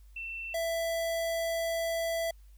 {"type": "tone pair in turn", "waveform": ["sine", "square"], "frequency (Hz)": [2687, 663.8], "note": ["E7", "E5"], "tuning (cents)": [33, 12], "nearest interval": "2 octaves", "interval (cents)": 2421, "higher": "first", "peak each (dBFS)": [-36, -30], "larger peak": "second", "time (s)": [[0.16, 0.54], [0.54, 2.31]], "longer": "second", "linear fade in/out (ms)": 5, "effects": ["added 50 Hz sine -51 dBFS peak until 2.57 s", "white hiss -70 dBFS RMS until 2.57 s"]}